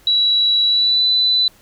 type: tone with pitch glide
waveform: sine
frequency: 3913 to 3993 Hz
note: B7 to B7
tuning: -17 to +18 cents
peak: -12 dBFS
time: 0.07-1.48 s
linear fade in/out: 2 ms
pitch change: +35 cents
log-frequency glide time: 0.65-1.05 s
effects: pink hiss -50 dBFS RMS until 1.61 s